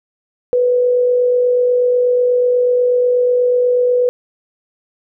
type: tone with amplitude modulation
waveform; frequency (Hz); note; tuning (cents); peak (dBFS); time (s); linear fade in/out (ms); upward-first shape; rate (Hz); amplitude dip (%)
sine; 493.9; B4; 0; -9; 0.53-4.09; 0; sine; 48.2; 30
effects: none